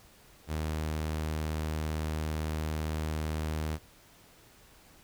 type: tone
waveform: sawtooth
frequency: 77.78 Hz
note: D#2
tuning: in tune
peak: -27 dBFS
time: 0.47-3.79 s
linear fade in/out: 50 ms
effects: pink hiss -58 dBFS RMS until 5.03 s